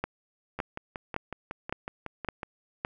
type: two click trains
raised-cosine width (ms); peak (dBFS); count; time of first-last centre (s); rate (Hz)
0.5; -20 / -14; 11 / 6; 0.59-2.432 / 0.04-2.849; 5.43 / 1.78
effects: none